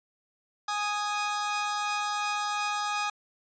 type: tone pair together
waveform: sawtooth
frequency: 830 / 1243.6 Hz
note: G#5 / D#6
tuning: -1 / -1 cents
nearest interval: perfect fifth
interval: 700 cents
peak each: -27 dBFS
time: 0.68-3.1 s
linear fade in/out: 5 ms
effects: resampled to 16000 Hz